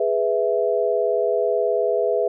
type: chord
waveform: sine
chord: E major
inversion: first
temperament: equal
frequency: 415.3 / 493.9 / 659.3 Hz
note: G#4 / B4 / E5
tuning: 0 / 0 / 0 cents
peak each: -22 dBFS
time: 0-2.28 s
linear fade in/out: 5 ms
effects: none